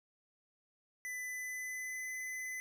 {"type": "tone with pitch glide", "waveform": "square", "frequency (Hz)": [2000, 2021], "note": ["B6", "B6"], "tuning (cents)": [21, 39], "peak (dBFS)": -40, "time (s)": [1.05, 2.6], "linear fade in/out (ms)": 0, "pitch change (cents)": 18, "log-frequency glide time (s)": [1.2, 2.1], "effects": []}